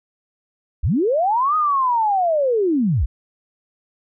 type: linear two-way sweep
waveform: sine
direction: up then down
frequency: 41.61 to 1261 to 41.61 Hz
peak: -15 dBFS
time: 0.83-3.06 s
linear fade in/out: 10 ms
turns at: 1.56 s
effects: none